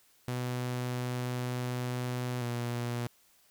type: tone pair in turn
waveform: sawtooth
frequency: 124.4 / 120.11 Hz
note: B2 / B2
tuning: +13 / -48 cents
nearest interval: minor second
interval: 61 cents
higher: first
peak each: -28 dBFS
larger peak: neither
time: 0.28-2.41 / 2.41-3.07 s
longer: first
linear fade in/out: 0 ms
effects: white hiss -65 dBFS RMS until 3.5 s